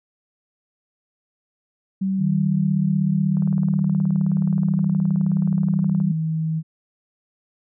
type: tone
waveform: sine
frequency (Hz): 191.8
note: G3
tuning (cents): -37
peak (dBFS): -19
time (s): 2.01-6.12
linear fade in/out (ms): 10
type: tone with pitch glide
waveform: sine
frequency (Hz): 155.56 to 159.56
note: D#3 to D#3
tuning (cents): 0 to +44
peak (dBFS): -20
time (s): 2.18-6.63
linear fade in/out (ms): 50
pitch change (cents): +44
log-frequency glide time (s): 3.75-4.97
type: click train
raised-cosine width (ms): 1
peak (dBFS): -27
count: 51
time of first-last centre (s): 3.37-6.002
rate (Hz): 19
effects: none